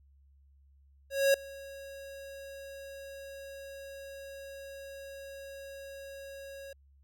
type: tone with ADSR envelope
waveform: square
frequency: 550 Hz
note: C#5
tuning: 14 cents flat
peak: -21 dBFS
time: 1.1-6.73 s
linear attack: 240 ms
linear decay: 3 ms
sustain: -23 dB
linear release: 4 ms
effects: added 69 Hz sine -59 dBFS peak until 7.03 s